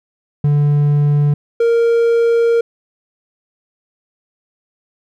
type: tone pair in turn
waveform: triangle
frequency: 146 / 465.1 Hz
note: D3 / A#4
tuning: -10 / -4 cents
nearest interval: octave + minor sixth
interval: 2006 cents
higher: second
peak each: -8 dBFS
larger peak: neither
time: 0.44-1.34 / 1.6-2.61 s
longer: second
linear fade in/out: 5 ms
effects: none